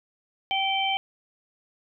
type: harmonic tone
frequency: 777 Hz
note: G5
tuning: 16 cents flat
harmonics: 1 / 3 / 4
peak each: -26 / -29 / -27 dBFS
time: 0.51-0.97 s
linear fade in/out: 0 ms
effects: none